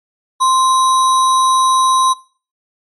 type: tone with sample-and-hold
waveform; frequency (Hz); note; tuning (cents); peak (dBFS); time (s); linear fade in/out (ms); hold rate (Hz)
sine; 1046.5; C6; 0; -9; 0.4-2.14; 20; 4900
effects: noise-tail reverb RT60 0.4 s tail -19 dB re dry + MP3 48 kbps

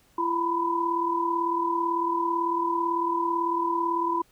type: tone cluster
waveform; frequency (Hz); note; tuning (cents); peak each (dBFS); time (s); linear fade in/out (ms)
sine; 339.5 / 964 / 1002; F4 / B5 / B5; -49 / -42 / +25; -29 / -31 / -25; 0.18-4.22; 5
effects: pink hiss -62 dBFS RMS until 4.31 s

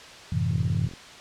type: chord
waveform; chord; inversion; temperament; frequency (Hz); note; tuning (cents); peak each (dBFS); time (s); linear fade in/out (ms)
sine; F# half-diminished seventh; none; equal; 92.5 / 110 / 130.81 / 164.81; F#2 / A2 / C3 / E3; 0 / 0 / 0 / 0; -28; 0.32-0.88; 5
type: click train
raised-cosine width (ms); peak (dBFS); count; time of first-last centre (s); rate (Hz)
3; -29; 19; 0.51-0.937; 42.2
effects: white hiss -44 dBFS RMS until 1.2 s + low-pass 5000 Hz 12 dB/octave

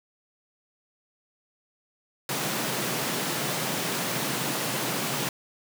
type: high-pass noise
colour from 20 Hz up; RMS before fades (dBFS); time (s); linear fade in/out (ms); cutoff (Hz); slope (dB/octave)
pink; -29; 2.29-5.29; 2; 120; 96
effects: none

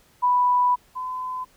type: tone pair in turn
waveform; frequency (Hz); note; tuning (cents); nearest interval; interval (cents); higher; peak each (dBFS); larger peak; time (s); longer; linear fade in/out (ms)
sine; 987.8 / 1016.2; B5 / B5; 0 / +49; unison; 49; second; -16 / -27; first; 0.22-0.76 / 0.95-1.45; first; 20
effects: pink hiss -58 dBFS RMS until 1.56 s

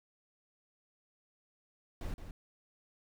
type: noise with echo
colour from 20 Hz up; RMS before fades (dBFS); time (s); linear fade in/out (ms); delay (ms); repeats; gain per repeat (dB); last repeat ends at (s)
brown; -38; 2.01-2.14; 2; 170; 1; -8; 2.31
effects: none

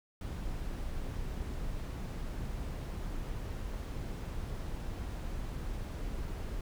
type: noise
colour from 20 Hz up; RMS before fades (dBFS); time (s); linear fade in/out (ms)
brown; -38; 0.21-6.61; 2
effects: none

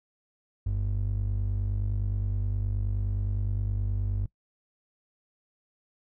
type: ring-modulated tone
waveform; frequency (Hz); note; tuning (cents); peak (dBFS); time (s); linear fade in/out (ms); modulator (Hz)
triangle; 73.8; D2; +9; -20; 0.66-4.26; 5; 24.8
effects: noise-tail reverb RT60 0.1 s tail -23 dB re dry + tanh soft clip ceiling -17 dBFS

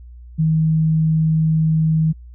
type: tone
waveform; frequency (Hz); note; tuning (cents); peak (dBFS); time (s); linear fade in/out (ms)
sine; 158.7; D#3; +35; -13; 0.38-2.13; 20
effects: added 60 Hz sine -36 dBFS peak until 2.34 s

